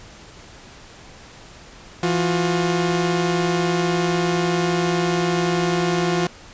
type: tone pair together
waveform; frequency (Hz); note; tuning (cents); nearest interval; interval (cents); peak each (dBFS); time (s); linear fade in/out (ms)
sawtooth; 169 / 358.1; E3 / F4; +43 / +43; octave + minor second; 1300; -17; 2.03-6.27; 2
effects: pink hiss -43 dBFS RMS until 6.53 s + resampled to 16000 Hz